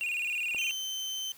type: tone with vibrato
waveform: triangle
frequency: 2600 Hz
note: E7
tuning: 24 cents flat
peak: -28 dBFS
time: 0.01-0.71 s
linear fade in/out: 0 ms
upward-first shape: square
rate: 19 Hz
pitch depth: 96 cents each way
type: click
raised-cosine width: 1 ms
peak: -31 dBFS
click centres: 0.547 s
type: tone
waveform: 30% pulse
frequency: 3084 Hz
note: G7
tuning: 29 cents flat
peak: -30 dBFS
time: 0.58-1.32 s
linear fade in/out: 2 ms
effects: white hiss -55 dBFS RMS until 1.37 s